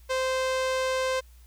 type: tone with low-pass filter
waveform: sawtooth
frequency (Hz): 520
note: C5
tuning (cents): -11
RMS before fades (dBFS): -27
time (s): 0.09-1.21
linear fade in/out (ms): 20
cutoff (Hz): 8000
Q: 0.66
effects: added 60 Hz sine -49 dBFS peak until 1.46 s + white hiss -62 dBFS RMS until 1.46 s